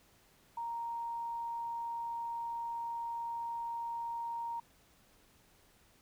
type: tone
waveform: sine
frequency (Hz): 932.3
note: A#5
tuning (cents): 0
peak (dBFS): -36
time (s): 0.57-4.6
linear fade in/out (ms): 5
effects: pink hiss -66 dBFS RMS until 6.01 s